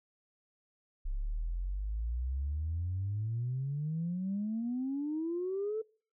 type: exponential sweep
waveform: sine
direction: up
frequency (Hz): 32.71 to 447.4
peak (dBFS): -31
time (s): 1.05-5.82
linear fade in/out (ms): 10
effects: noise-tail reverb RT60 0.4 s tail -22 dB re dry + tanh soft clip ceiling -27 dBFS